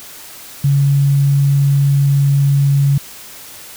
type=tone; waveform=sine; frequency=140 Hz; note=C#3; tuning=18 cents sharp; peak=-9 dBFS; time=0.64-2.98 s; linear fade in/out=5 ms; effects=white hiss -35 dBFS RMS until 3.76 s